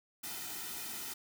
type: noise with comb filter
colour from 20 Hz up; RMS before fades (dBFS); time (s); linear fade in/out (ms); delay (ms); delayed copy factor
white; -42; 0.23-1.14; 10; 1.8; -0.75
effects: none